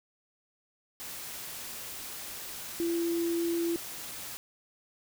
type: tone in noise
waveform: sine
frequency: 338.5 Hz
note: E4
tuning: 46 cents sharp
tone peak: -27 dBFS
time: 2.8-3.76 s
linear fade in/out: 0 ms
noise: white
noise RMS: -41 dBFS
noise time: 1-4.37 s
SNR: +11 dB
effects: none